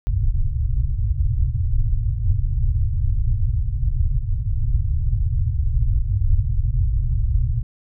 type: low-pass noise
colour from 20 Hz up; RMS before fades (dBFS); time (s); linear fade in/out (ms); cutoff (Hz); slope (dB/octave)
pink; -19; 0.07-7.63; 0; 130; 96
effects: none